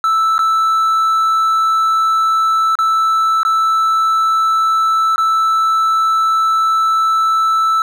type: tone with dropouts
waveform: triangle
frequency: 1318.5 Hz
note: E6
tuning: in tune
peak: -9 dBFS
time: 0.04-7.82 s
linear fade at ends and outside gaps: 1 ms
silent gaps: 0.381-0.391 / 2.754-2.788 / 3.432-3.45 / 5.16-5.18 s
effects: none